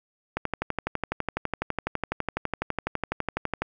click train, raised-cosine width 0.5 ms, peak -11 dBFS, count 40, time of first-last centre 0.37-3.62 s, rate 12 Hz, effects none

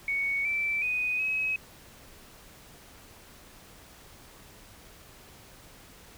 sine tone with pitch steps, 2227 / 2330 / 2491 / 2552 Hz, C#7 / D7 / D#7 / D#7, +7 / -14 / +1 / +43 cents, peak -26 dBFS, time 0.08-1.56 s, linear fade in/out 2 ms, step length 370 ms, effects pink hiss -52 dBFS RMS until 6.17 s

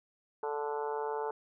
harmonic tone, 146.6 Hz, D3, 3 cents flat, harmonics 3 / 4 / 5 / 6 / 7 / 8 / 9 / 10, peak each -35 / -45 / -45 / -37 / -45 / -50 / -49 / -50 dBFS, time 0.43-1.31 s, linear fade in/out 2 ms, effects none

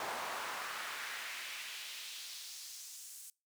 brown noise with high-pass filter sweep, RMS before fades -44 dBFS, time 0-3.3 s, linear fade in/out 2 ms, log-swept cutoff 770 to 8400 Hz, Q 1.4, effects noise-tail reverb RT60 0.3 s tail -24 dB re dry

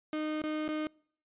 35% pulse tone with dropouts, 307.6 Hz, D#4, 20 cents flat, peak -30 dBFS, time 0.13-0.87 s, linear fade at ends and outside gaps 1 ms, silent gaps 0.418-0.438 / 0.68-0.688 s, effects noise-tail reverb RT60 0.6 s tail -26 dB re dry + resampled to 8000 Hz

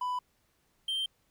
triangle tone pair in turn, 995 / 3144 Hz, B5 / G7, +13 / +4 cents, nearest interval octave + minor sixth, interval 1991 cents, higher second, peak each -28 / -28 dBFS, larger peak neither, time 0.01-0.19 / 0.88-1.06 s, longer neither, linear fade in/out 5 ms, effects pink hiss -72 dBFS RMS until 1.3 s

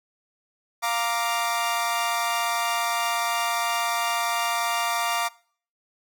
sawtooth chord, Bb major, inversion second, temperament equal, 698.5 / 932.3 / 1174.7 Hz, F5 / Bb5 / D6, 0 / 0 / 0 cents, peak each -24 dBFS, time 0.82-5.29 s, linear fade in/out 20 ms, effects noise-tail reverb RT60 0.5 s tail -22 dB re dry

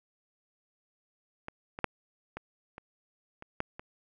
clicks, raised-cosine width 0.5 ms, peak -23 / -24 / -10 / -23 / -28 / -29 / -15 / -26 dBFS, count 8, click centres 1.484 / 1.789 / 1.843 / 2.37 / 2.781 / 3.424 / 3.604 / 3.795 s, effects none

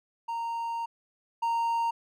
triangle tone pair in turn, 926 / 926 Hz, A#5 / A#5, -12 / -12 cents, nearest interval unison, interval 0 cents, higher neither, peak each -28 / -23 dBFS, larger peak second, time 0.28-0.86 / 1.42-1.91 s, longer first, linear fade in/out 10 ms, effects none

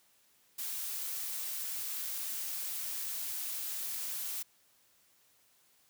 blue noise, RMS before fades -38 dBFS, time 0.58-4.43 s, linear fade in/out 10 ms, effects white hiss -68 dBFS RMS until 5.89 s + high-pass 60 Hz 12 dB/octave

